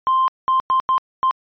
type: tone bursts at uneven times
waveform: sine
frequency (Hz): 1046.5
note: C6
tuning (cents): 0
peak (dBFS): -12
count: 5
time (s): 0.07-0.28 / 0.48-0.6 / 0.7-0.8 / 0.89-0.98 / 1.23-1.31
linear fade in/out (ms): 0
effects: tanh soft clip ceiling -11 dBFS + resampled to 11025 Hz